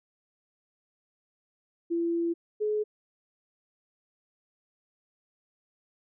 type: tone pair in turn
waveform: sine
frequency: 338 / 424.3 Hz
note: E4 / G#4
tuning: +43 / +37 cents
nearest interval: major third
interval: 394 cents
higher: second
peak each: -25 dBFS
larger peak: neither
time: 1.9-2.34 / 2.6-2.84 s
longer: first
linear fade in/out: 20 ms
effects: none